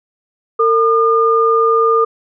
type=tone pair together; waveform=sine; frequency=453.6 / 1211 Hz; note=A#4 / D#6; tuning=-47 / -47 cents; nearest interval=octave + perfect fourth; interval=1700 cents; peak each=-12 dBFS; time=0.59-2.05 s; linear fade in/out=10 ms; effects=none